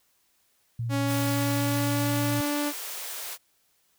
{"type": "tone with vibrato", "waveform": "sine", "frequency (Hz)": 117.1, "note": "A#2", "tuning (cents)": 8, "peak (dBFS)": -27, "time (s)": [0.79, 2.41], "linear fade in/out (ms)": 5, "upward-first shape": "sine", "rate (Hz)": 18, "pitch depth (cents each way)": 11}
{"type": "tone with pitch glide", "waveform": "sawtooth", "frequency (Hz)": [278.7, 292.2], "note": ["C#4", "D4"], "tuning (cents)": [9, -9], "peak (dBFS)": -22, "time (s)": [0.89, 2.73], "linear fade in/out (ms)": 50, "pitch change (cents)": 82, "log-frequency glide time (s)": [0.99, 2.61]}
{"type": "high-pass noise", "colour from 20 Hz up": "white", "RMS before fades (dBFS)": -36, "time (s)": [1.06, 3.38], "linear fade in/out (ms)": 50, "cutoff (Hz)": 430, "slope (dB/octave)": 24}
{"effects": ["white hiss -68 dBFS RMS until 3.98 s"]}